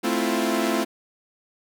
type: chord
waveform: sawtooth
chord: F major seventh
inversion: first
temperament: equal with one note detuned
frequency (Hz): 220 / 260.7 / 329.6 / 349.2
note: A3 / C4 / E4 / F4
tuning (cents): 0 / -6 / 0 / 0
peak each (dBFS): -23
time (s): 0.03-0.85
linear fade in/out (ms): 20
effects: none